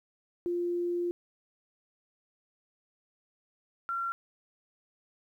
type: tone pair in turn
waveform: sine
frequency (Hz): 349.2 / 1368.8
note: F4 / F6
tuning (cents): 0 / -35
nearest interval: 2 octaves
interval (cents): 2365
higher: second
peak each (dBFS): -28 / -30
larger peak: first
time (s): 0.46-1.11 / 3.89-4.12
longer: first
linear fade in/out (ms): 0
effects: 11-bit